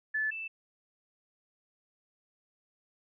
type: tone pair in turn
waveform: sine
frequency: 1738 / 2647 Hz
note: A6 / E7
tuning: -22 / +7 cents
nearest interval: perfect fifth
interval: 729 cents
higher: second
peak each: -28 / -36 dBFS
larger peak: first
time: 0.14-0.31 / 0.31-0.48 s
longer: neither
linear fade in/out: 10 ms
effects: none